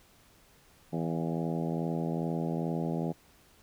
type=harmonic tone with a mistuned harmonic; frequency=82.4 Hz; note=E2; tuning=in tune; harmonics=2 / 3 / 4 / 5 / 6 / 7 / 8 / 9 / 10; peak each=-32 / -36 / -38 / -40 / -42 / -43 / -44 / -45 / -46 dBFS; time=0.92-3.13 s; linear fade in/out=20 ms; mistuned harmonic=9; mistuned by=-27 cents; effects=pink hiss -61 dBFS RMS until 3.62 s